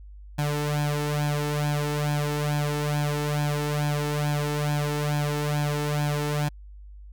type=tone with flanger; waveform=sawtooth; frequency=147.6 Hz; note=D3; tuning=9 cents sharp; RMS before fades=-26 dBFS; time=0.38-6.49 s; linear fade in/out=10 ms; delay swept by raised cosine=1.2 to 2.3 ms; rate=2.3 Hz; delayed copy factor=+0.85; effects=added 50 Hz sine -41 dBFS peak until 7.12 s